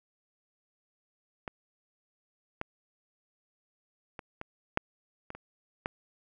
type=clicks; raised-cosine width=0.5 ms; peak=-21 / -18 / -25 / -23 / -10 / -25 / -29 / -16 dBFS; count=8; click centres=1.478 / 2.614 / 4.192 / 4.414 / 4.774 / 5.304 / 5.35 / 5.859 s; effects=none